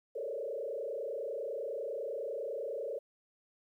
sine tone with frequency modulation, 506 Hz, B4, 42 cents sharp, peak -35 dBFS, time 0.15-2.99 s, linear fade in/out 10 ms, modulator 30 Hz, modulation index 2.7, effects 12-bit

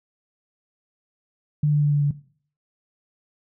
sine tone with pitch steps, 148.6 / 147.49 / 146.38 / 145.29 / 144.2 Hz, D3 / D3 / D3 / D3 / D3, +21 / +8 / -5 / -18 / -31 cents, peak -16 dBFS, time 1.63-2.11 s, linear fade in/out 5 ms, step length 96 ms, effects noise-tail reverb RT60 0.5 s tail -18 dB re dry

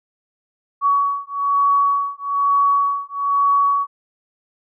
sine beating tone pair, 1126 / 1127.1 Hz, C#6 / C#6, +27 / +28 cents, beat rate 1.1 Hz, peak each -18 dBFS, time 0.81-3.87 s, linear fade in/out 50 ms, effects none

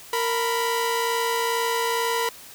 sawtooth tone pair together, 463 / 988.2 Hz, A#4 / B5, -12 / +1 cents, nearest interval octave + minor second, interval 1313 cents, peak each -21 dBFS, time 0.13-2.29 s, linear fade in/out 2 ms, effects white hiss -44 dBFS RMS until 2.54 s

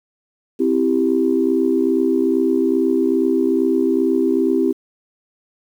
sine chord, C major, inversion none, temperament equal, 261.6 / 329.6 / 392 Hz, C4 / E4 / G4, 0 / 0 / 0 cents, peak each -18 dBFS, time 0.59-4.73 s, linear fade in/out 20 ms, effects tanh soft clip ceiling -4 dBFS + 8-bit

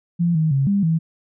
sine tone with pitch steps, 171.4 / 158 / 136.6 / 200.1 / 162.4 Hz, F3 / D#3 / C#3 / G3 / E3, -32 / +27 / -25 / +36 / -26 cents, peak -15 dBFS, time 0.19-0.99 s, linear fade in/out 20 ms, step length 160 ms, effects none

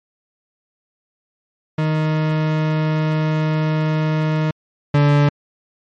40% pulse tone pair in turn, 155.56 / 145.19 Hz, D#3 / D3, 0 / -19 cents, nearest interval minor second, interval 119 cents, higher first, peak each -15 / -10 dBFS, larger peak second, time 1.78-4.51 / 4.94-5.29 s, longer first, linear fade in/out 5 ms, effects low-pass 3000 Hz 12 dB/octave + MP3 48 kbps

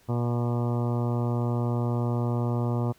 harmonic tone, 120 Hz, B2, 49 cents flat, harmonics 1 / 2 / 3 / 4 / 5 / 6 / 7 / 8 / 9 / 10, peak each -25 / -31 / -35 / -37 / -39 / -41 / -42 / -43 / -44 / -45 dBFS, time 0.08-2.93 s, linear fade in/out 20 ms, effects pink hiss -60 dBFS RMS until 2.98 s

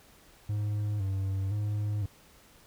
triangle tone with vibrato, 100.5 Hz, G2, 44 cents sharp, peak -26 dBFS, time 0.49-2.06 s, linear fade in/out 5 ms, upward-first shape square, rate 0.98 Hz, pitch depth 67 cents each way, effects pink hiss -58 dBFS RMS until 2.66 s

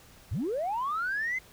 sine linear sweep, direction up, 65.41 to 2093 Hz, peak -27 dBFS, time 0.31-1.39 s, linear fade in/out 10 ms, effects tanh soft clip ceiling -24 dBFS + pink hiss -55 dBFS RMS until 1.52 s

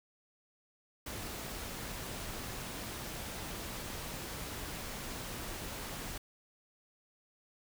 pink noise, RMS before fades -42 dBFS, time 1.06-6.18 s, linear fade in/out 5 ms, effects none

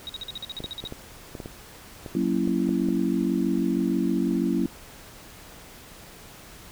sine tone bursts, 3800 Hz, A#7, 33 cents sharp, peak -31 dBFS, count 12, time 0.07-0.874 s, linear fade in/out 0 ms, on 23 ms, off 48 ms
clicks, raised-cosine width 2 ms, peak -22 dBFS, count 11, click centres 0.604 / 0.643 / 0.84 / 0.924 / 1.352 / 1.402 / 1.459 / 2.062 / 2.477 / 2.692 / 2.887 s
sine chord, F# dominant seventh, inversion none, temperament just, 185 / 231.2 / 277.5 / 333 Hz, F#3 / A#3 / C#4 / E4, 0 / -14 / +2 / +18 cents, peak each -27 dBFS, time 2.15-4.66 s, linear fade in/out 2 ms
effects pink hiss -46 dBFS RMS until 6.71 s

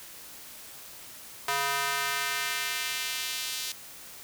square tone with high-pass filter sweep, 139.7 Hz, C#3, 14 cents sharp, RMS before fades -31 dBFS, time 1.48-3.72 s, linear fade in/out 2 ms, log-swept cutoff 970 to 3900 Hz, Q 1.1, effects white hiss -46 dBFS RMS until 4.23 s

